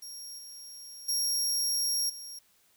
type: tone with level steps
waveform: 25% pulse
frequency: 5588 Hz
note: F8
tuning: in tune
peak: -36 / -39 / -22 / -36 dBFS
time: 0.02-2.39 s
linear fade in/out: 5 ms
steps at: 0.38 / 1.08 / 2.09 s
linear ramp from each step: 10 ms
effects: white hiss -66 dBFS RMS until 2.76 s